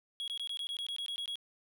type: tone bursts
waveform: triangle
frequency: 3322 Hz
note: G#7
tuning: in tune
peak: -34 dBFS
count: 12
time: 0.2-1.356 s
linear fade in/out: 0 ms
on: 78 ms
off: 20 ms
effects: none